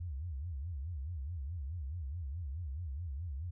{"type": "tone with vibrato", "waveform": "sine", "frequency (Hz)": 76.7, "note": "D#2", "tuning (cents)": -24, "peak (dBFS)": -37, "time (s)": [0, 3.51], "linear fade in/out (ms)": 10, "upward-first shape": "sine", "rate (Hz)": 4.7, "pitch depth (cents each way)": 280, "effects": []}